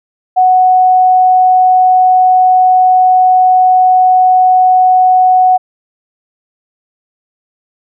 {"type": "tone", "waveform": "sine", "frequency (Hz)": 740, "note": "F#5", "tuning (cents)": 0, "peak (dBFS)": -4, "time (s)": [0.36, 5.58], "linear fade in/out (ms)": 20, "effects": []}